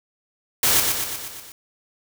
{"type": "noise with echo", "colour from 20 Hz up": "white", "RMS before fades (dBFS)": -18, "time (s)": [0.63, 0.8], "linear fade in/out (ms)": 2, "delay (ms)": 120, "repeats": 6, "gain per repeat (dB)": -4, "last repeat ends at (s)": 1.52, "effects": []}